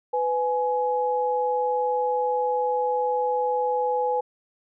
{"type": "tone pair together", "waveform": "sine", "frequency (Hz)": [499.2, 839.6], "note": ["B4", "G#5"], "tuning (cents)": [19, 19], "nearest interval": "major sixth", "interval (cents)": 900, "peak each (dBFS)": [-24, -24], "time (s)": [0.13, 4.21], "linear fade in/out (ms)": 10, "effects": []}